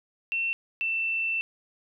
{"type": "tone pair in turn", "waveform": "sine", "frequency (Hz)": [2700, 2675], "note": ["E7", "E7"], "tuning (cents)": [41, 25], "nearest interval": "unison", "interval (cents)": 16, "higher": "first", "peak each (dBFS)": -25, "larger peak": "neither", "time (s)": [[0.32, 0.53], [0.81, 1.41]], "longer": "second", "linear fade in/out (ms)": 0, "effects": []}